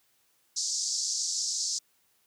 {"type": "band-pass noise", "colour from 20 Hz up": "white", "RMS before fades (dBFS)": -31, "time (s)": [0.56, 1.79], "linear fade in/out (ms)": 10, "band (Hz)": [4600, 7200], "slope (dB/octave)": 48, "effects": ["white hiss -69 dBFS RMS until 2.26 s", "high-pass 60 Hz 12 dB/octave"]}